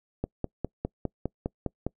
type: click train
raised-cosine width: 2 ms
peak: -15 dBFS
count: 9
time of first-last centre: 0.24-1.866 s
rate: 4.92 Hz
effects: noise-tail reverb RT60 0.1 s tail -26 dB re dry